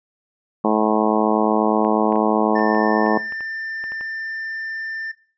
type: harmonic tone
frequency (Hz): 108.2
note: A2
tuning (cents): -29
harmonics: 2 / 3 / 4 / 5 / 6 / 7 / 8 / 9 / 10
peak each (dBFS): -20 / -22 / -23 / -24 / -25 / -25 / -26 / -27 / -27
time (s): 0.64-3.18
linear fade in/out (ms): 5
type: clicks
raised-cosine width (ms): 0.5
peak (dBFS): -23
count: 11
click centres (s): 1.848 / 2.124 / 2.158 / 2.593 / 2.748 / 3.064 / 3.323 / 3.407 / 3.84 / 3.92 / 4.01
type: tone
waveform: triangle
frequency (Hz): 1788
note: A6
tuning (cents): +27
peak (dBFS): -23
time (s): 2.55-5.12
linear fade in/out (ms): 10
effects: noise-tail reverb RT60 0.4 s tail -19 dB re dry + resampled to 16000 Hz

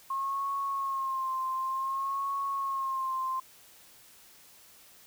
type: tone with vibrato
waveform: sine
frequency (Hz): 1075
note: C6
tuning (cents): +47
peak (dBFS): -29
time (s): 0.1-3.4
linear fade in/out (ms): 5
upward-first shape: sine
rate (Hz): 0.55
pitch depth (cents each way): 47
effects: white hiss -56 dBFS RMS until 5.06 s

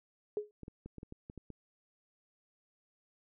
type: tone with exponential decay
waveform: sine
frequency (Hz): 419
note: G#4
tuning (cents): +15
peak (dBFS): -28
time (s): 0.37-0.51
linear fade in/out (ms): 1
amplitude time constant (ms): 29
type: clicks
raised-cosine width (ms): 3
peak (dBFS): -33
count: 9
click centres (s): 0.633 / 0.681 / 0.86 / 0.983 / 1.031 / 1.124 / 1.299 / 1.377 / 1.503
effects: none

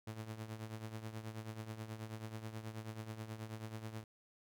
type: tone with tremolo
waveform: sawtooth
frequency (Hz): 110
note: A2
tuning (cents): 0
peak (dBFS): -37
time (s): 0.07-4.04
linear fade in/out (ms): 5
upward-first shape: triangle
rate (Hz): 9.3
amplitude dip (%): 75
effects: none

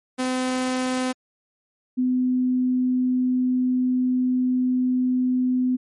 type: tone pair in turn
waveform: sawtooth / sine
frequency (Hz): 255.8 / 253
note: C4 / B3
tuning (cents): -39 / +42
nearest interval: unison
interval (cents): 19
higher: first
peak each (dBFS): -18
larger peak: neither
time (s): 0.18-1.13 / 1.97-5.77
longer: second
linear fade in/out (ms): 20
effects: MP3 48 kbps

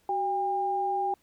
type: tone pair together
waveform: sine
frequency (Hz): 377 / 803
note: F#4 / G5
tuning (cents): +32 / +41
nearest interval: octave + minor second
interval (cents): 1309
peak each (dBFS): -33 / -26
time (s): 0.09-1.14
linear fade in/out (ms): 2
effects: pink hiss -67 dBFS RMS until 1.22 s

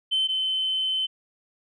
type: tone pair in turn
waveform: sine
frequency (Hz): 3075 / 3063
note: G7 / G7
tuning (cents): -34 / -41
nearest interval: unison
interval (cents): 7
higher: first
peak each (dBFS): -19 / -22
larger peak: first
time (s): 0.11-0.28 / 0.28-1.07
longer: second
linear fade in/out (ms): 20
effects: tanh soft clip ceiling -17 dBFS

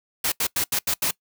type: noise bursts at uneven times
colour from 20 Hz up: white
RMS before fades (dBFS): -23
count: 6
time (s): 0.24-0.32 / 0.4-0.47 / 0.56-0.64 / 0.72-0.79 / 0.87-0.94 / 1.02-1.11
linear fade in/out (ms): 5
effects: noise-tail reverb RT60 0.1 s tail -22 dB re dry

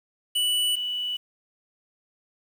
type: tone pair in turn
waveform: square / sine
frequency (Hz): 2960 / 2960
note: F#7 / F#7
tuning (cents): 0 / 0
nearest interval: unison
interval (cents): 0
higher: neither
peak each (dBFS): -22 / -26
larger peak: first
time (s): 0.35-0.76 / 0.76-1.17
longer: neither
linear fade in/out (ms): 10
effects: 8-bit

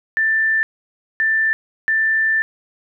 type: tone bursts at uneven times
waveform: sine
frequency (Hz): 1774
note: A6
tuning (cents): +14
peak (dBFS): -14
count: 3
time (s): 0.17-0.63 / 1.2-1.53 / 1.88-2.42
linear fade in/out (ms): 0
effects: none

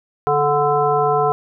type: harmonic tone with a mistuned harmonic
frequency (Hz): 146.83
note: D3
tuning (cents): 0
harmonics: 1 / 3 / 5 / 7 / 9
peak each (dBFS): -26 / -18 / -18 / -21 / -23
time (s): 0.27-1.32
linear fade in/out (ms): 0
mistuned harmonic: 3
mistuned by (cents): -20
effects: none

